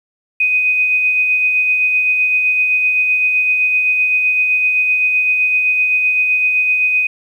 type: tone with tremolo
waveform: sine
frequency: 2500 Hz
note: D#7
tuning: 8 cents sharp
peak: -10 dBFS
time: 0.4-7.07 s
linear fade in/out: 5 ms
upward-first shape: sine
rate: 7.8 Hz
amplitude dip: 30%
effects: 8-bit